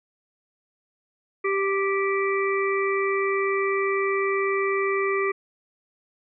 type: harmonic tone with a mistuned harmonic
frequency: 392 Hz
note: G4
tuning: in tune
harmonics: 1 / 3 / 5 / 6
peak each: -23 / -28 / -30 / -31 dBFS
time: 1.44-5.32 s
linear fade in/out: 10 ms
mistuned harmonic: 6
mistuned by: -17 cents
effects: none